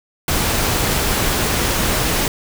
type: noise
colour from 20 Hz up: pink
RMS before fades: -18 dBFS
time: 0.28-2.28 s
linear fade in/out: 2 ms
effects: none